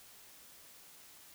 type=silence; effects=white hiss -57 dBFS RMS until 1.34 s